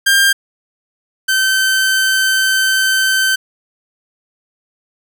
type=tone pair in turn; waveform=sawtooth; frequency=1595 / 1542.4 Hz; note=G6 / G6; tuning=+30 / -28 cents; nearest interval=minor second; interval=58 cents; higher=first; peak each=-5 / -8 dBFS; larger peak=first; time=0.06-0.33 / 1.28-3.36 s; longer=second; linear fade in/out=10 ms; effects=none